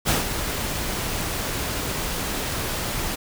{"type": "noise with ADSR envelope", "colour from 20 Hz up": "pink", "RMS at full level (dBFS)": -19, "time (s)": [0.05, 3.16], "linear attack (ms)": 38, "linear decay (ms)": 150, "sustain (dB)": -8, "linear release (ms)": 15, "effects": []}